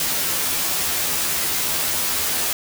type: noise with comb filter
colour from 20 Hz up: white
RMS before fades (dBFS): -22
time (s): 0-2.53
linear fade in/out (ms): 2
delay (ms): 12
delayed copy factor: +0.8
effects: none